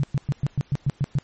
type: tone bursts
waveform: sine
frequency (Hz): 139.6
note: C#3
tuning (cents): +13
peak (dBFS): -18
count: 9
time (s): 0-1.186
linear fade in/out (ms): 0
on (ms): 34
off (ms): 110
effects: pink hiss -56 dBFS RMS until 1.23 s + MP3 32 kbps